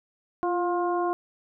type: harmonic tone with a mistuned harmonic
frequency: 354.5 Hz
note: F4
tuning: 26 cents sharp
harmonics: 1 / 2 / 3 / 4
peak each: -26 / -28 / -30 / -40 dBFS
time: 0.43-1.13 s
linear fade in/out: 0 ms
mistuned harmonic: 1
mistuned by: -36 cents
effects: none